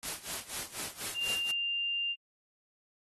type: noise with tremolo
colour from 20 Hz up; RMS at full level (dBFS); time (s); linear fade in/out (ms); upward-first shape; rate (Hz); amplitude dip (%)
white; -36; 0.03-1.51; 0; sine; 4.1; 85
type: tone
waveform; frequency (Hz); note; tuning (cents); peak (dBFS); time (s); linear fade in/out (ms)
sine; 2794; F7; 0; -30; 1.14-2.16; 50
effects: AAC 32 kbps